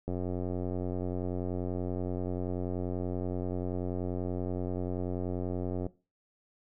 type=click train; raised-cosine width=2 ms; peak=-21 dBFS; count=524; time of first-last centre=0.08-5.865 s; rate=90.4 Hz; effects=noise-tail reverb RT60 0.3 s tail -19 dB re dry